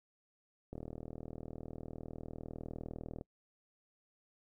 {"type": "click train", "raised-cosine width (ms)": 2, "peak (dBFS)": -30, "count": 100, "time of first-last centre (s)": [0.73, 3.211], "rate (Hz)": 39.9, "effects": ["noise-tail reverb RT60 0.1 s tail -25 dB re dry"]}